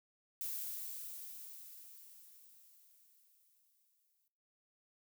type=noise with exponential decay; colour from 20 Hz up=violet; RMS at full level=-40 dBFS; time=0.41-4.28 s; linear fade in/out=1 ms; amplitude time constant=840 ms; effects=noise-tail reverb RT60 0.8 s tail -19 dB re dry